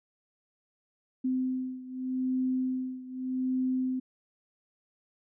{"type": "beating tone pair", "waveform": "sine", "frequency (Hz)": [257.1, 257.93], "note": ["C4", "C4"], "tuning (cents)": [-30, -25], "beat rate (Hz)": 0.83, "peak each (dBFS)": [-30, -33], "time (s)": [1.24, 4], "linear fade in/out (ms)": 10, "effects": []}